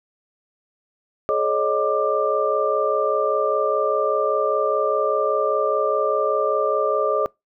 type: tone cluster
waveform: sine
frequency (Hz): 424.9 / 549 / 614 / 1186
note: G#4 / C#5 / D#5 / D6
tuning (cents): +40 / -17 / -23 / +17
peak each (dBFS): -23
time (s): 1.29-7.26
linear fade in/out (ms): 0
effects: noise-tail reverb RT60 0.2 s tail -25 dB re dry